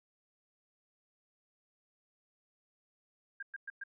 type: tone bursts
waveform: sine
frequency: 1605 Hz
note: G6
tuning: 40 cents sharp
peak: -39 dBFS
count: 4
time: 3.4-3.838 s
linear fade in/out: 5 ms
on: 27 ms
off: 110 ms
effects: none